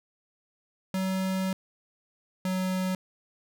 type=tone pair in turn; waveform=square; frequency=189 / 185.97 Hz; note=F#3 / F#3; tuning=+37 / +9 cents; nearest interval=unison; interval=28 cents; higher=first; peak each=-27 dBFS; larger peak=neither; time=0.94-1.53 / 2.45-2.95 s; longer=first; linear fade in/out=2 ms; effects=none